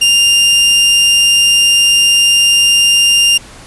sawtooth tone, 2800 Hz, F7, 4 cents sharp, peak -3 dBFS, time 0.01-3.38 s, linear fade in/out 10 ms, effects pink hiss -35 dBFS RMS until 3.66 s + resampled to 24000 Hz

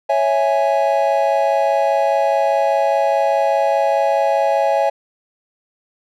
triangle chord, C# minor, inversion none, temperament equal, 554.4 / 659.3 / 830.6 Hz, C#5 / E5 / G#5, 0 / 0 / 0 cents, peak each -16 dBFS, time 0.09-4.9 s, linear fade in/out 10 ms, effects none

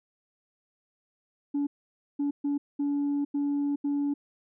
sine tone bursts at uneven times, 285.9 Hz, D4, 46 cents flat, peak -23 dBFS, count 6, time 1.54-1.67 / 2.19-2.31 / 2.44-2.58 / 2.79-3.25 / 3.34-3.76 / 3.84-4.14 s, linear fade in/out 10 ms, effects tanh soft clip ceiling -23 dBFS

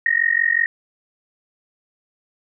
sine tone with amplitude modulation, 1864.7 Hz, A#6, in tune, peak -11 dBFS, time 0.06-0.66 s, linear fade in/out 2 ms, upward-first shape sine, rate 45.4 Hz, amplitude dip 95%, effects none

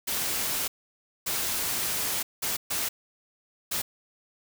white noise bursts at uneven times, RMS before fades -29 dBFS, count 5, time 0.07-0.68 / 1.26-2.23 / 2.42-2.57 / 2.7-2.89 / 3.71-3.82 s, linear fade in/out 10 ms, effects none

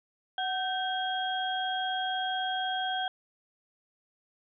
sine tone cluster, 746 / 1550 / 3264 Hz, F#5 / G6 / G#7, +14 / -20 / -31 cents, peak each -31 / -35 / -34 dBFS, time 0.38-3.08 s, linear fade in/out 2 ms, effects none

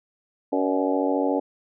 harmonic tone with a mistuned harmonic, 94 Hz, F#2, 28 cents sharp, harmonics 3 / 4 / 5 / 6 / 7 / 8 / 9, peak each -24 / -30 / -27 / -28 / -31 / -32 / -31 dBFS, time 0.52-1.4 s, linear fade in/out 10 ms, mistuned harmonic 7, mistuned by -52 cents, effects none

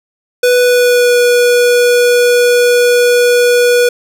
square tone with pitch glide, 493.9 to 486.3 Hz, B4 to B4, 0 to -27 cents, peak -7 dBFS, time 0.43-3.89 s, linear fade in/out 5 ms, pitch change -27 cents, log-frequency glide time 0.58-1.19 s, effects none

